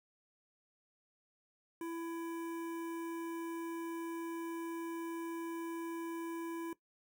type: tone with notch filter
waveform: square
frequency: 333.3 Hz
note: E4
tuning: 19 cents sharp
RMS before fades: -41 dBFS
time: 1.81-6.73 s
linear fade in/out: 2 ms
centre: 4300 Hz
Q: 0.61
effects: noise-tail reverb RT60 0.1 s tail -17 dB re dry